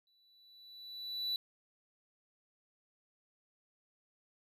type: tone with exponential growth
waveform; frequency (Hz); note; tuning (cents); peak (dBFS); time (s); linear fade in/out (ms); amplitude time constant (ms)
triangle; 3960; B7; +4; -30; 0.07-1.36; 1; 280
effects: none